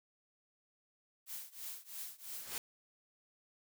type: noise with tremolo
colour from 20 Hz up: blue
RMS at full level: -43 dBFS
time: 1.26-2.48 s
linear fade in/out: 50 ms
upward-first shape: triangle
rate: 3 Hz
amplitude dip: 95%
type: noise with exponential growth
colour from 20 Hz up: white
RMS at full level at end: -38 dBFS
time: 2.2-2.58 s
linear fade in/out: 1 ms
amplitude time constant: 82 ms
effects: none